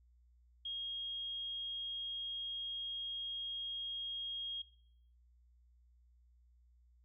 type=tone; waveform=sine; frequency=3260 Hz; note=G#7; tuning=33 cents flat; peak=-39 dBFS; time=0.65-4.62 s; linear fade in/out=5 ms; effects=noise-tail reverb RT60 0.7 s tail -21 dB re dry + added 60 Hz sine -64 dBFS peak until 7.04 s